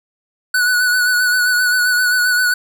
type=tone with vibrato; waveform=square; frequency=1480 Hz; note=F#6; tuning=in tune; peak=-13 dBFS; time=0.54-2.54 s; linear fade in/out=5 ms; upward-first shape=sine; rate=7.6 Hz; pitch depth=33 cents each way; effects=none